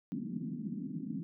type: band-pass noise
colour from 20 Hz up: white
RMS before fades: -39 dBFS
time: 0.12-1.23 s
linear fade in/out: 0 ms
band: 160 to 270 Hz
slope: 48 dB/octave
effects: none